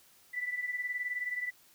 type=beating tone pair; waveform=sine; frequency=1975.5 / 1994.5 Hz; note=B6 / B6; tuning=0 / +17 cents; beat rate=19 Hz; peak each=-34 / -39 dBFS; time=0.33-1.51 s; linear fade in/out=20 ms; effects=white hiss -62 dBFS RMS until 1.74 s